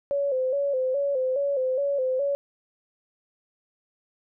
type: tone with vibrato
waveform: sine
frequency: 539 Hz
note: C#5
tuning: 49 cents flat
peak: -22 dBFS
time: 0.11-2.35 s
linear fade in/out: 0 ms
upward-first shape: square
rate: 2.4 Hz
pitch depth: 77 cents each way
effects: none